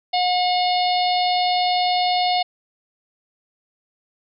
harmonic tone, 722 Hz, F#5, 43 cents flat, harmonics 1 / 3 / 4 / 5 / 6 / 7, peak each -18 / -30 / -29 / -28 / -26 / -34 dBFS, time 0.13-2.43 s, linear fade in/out 10 ms, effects none

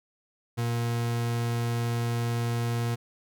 40% pulse tone, 117.9 Hz, A#2, 20 cents sharp, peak -25 dBFS, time 0.57-2.96 s, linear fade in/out 20 ms, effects none

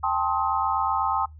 sine chord, A half-diminished seventh, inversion third, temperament just, 792 / 880 / 1056 / 1267.2 Hz, G5 / A5 / C6 / Eb6, +18 / 0 / +16 / +31 cents, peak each -27 dBFS, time 0.03-1.26 s, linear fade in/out 10 ms, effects noise-tail reverb RT60 0.2 s tail -26 dB re dry + added 77 Hz sine -42 dBFS peak until 1.39 s

